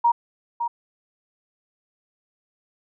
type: tone with echo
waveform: sine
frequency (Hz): 943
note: A#5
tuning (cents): +20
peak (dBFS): -14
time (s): 0.04-0.12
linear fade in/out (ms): 10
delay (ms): 560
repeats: 1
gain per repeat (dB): -8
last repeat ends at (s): 0.68
effects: none